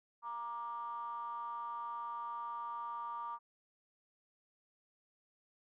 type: ring-modulated tone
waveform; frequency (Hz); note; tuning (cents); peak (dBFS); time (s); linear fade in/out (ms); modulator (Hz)
triangle; 121.1; B2; -34; -34; 0.22-3.39; 50; 1060
effects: tanh soft clip ceiling -30 dBFS